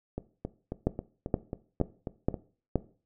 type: two click trains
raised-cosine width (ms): 2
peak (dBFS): -11 / -20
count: 5 / 9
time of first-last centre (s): 0.87-2.757 / 0.18-2.342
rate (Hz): 2.12 / 3.7
effects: noise-tail reverb RT60 0.4 s tail -17 dB re dry